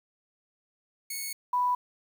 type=tone pair in turn; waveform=5% pulse / sine; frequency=2207 / 988.5 Hz; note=C#7 / B5; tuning=-8 / +1 cents; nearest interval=octave + major second; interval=1391 cents; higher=first; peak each=-23 dBFS; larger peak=neither; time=1.1-1.33 / 1.53-1.75 s; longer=first; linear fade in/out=5 ms; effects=9-bit